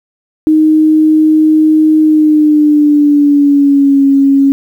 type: tone with pitch glide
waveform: sine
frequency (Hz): 311.1 to 275.6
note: D#4 to C#4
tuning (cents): 0 to -10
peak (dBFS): -4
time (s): 0.47-4.52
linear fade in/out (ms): 0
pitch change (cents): -210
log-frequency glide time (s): 2-4.05
effects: 7-bit